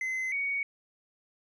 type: tone pair in turn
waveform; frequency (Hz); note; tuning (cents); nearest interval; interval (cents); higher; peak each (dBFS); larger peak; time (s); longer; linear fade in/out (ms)
triangle / sine; 2051 / 2238; C7 / C#7; -35 / +16; major second; 151; second; -28; neither; 0.01-0.32 / 0.32-0.63; neither; 2
effects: resampled to 22050 Hz